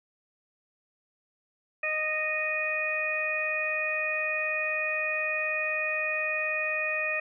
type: harmonic tone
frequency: 619 Hz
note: D#5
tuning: 9 cents flat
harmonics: 1 / 2 / 3 / 4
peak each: -34 / -39 / -32 / -29 dBFS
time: 1.83-7.2 s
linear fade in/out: 5 ms
effects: none